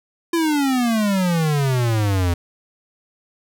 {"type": "exponential sweep", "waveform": "square", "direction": "down", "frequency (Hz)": [342.8, 84.5], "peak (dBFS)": -17, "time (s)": [0.33, 2.34], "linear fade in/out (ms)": 5, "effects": []}